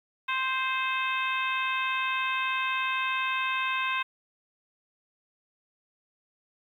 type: harmonic tone with a mistuned harmonic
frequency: 523.3 Hz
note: C5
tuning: in tune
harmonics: 2 / 3 / 4 / 5 / 6 / 7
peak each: -30 / -33 / -36 / -31 / -41 / -39 dBFS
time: 0.28-4.03 s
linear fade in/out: 10 ms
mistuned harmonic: 5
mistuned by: -17 cents
effects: 10-bit